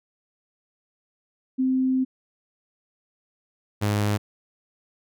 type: tone pair in turn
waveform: sine / sawtooth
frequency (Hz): 260 / 103.78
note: C4 / G#2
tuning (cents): -11 / -1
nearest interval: octave + major third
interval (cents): 1590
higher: first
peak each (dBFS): -19 / -17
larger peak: second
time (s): 1.58-2.05 / 3.81-4.18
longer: first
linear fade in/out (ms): 20
effects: none